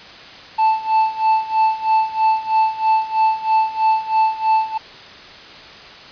triangle tone with tremolo, 880 Hz, A5, in tune, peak -9 dBFS, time 0.58-4.78 s, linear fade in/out 10 ms, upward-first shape sine, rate 3.1 Hz, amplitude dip 85%, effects white hiss -38 dBFS RMS until 6.11 s + resampled to 11025 Hz

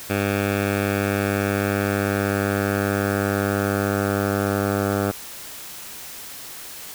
10% pulse tone with low-pass filter sweep, 100 Hz, G2, 35 cents sharp, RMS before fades -22 dBFS, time 0.09-5.12 s, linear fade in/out 20 ms, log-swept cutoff 2500 to 1200 Hz, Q 1.8, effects white hiss -37 dBFS RMS until 6.94 s

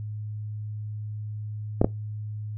clicks, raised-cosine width 2 ms, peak -5 dBFS, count 2, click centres 1.815 / 1.845 s, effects noise-tail reverb RT60 0.2 s tail -21 dB re dry + added 106 Hz sine -31 dBFS peak until 2.57 s

